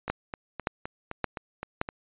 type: two click trains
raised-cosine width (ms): 0.5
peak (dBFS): -19 / -11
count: 8 / 4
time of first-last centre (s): 0.08-1.889 / 0.1-1.814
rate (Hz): 3.87 / 1.75
effects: resampled to 8000 Hz